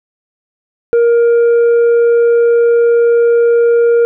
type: tone with tanh clipping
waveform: triangle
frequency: 469.5 Hz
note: A#4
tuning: 12 cents sharp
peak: -7 dBFS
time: 0.93-4.05 s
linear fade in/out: 0 ms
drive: 8 dB
effects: none